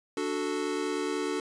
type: chord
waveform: square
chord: D major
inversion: none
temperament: equal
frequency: 293.7 / 370 / 440 Hz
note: D4 / F#4 / A4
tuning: 0 / 0 / 0 cents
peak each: -34 dBFS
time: 0.17-1.4 s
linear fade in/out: 2 ms
effects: resampled to 22050 Hz